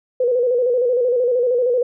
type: tone with vibrato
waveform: sine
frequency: 492.6 Hz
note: B4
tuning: 5 cents flat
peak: -14 dBFS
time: 0.2-1.83 s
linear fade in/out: 5 ms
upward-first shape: square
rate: 13 Hz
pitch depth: 57 cents each way
effects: none